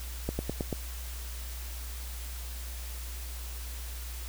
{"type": "slowing click train", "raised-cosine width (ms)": 2, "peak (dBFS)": -17, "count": 5, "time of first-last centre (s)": [0.29, 0.727], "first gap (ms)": 100, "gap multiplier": 1.06, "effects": ["added 60 Hz sine -37 dBFS peak until 4.28 s", "white hiss -45 dBFS RMS until 4.28 s"]}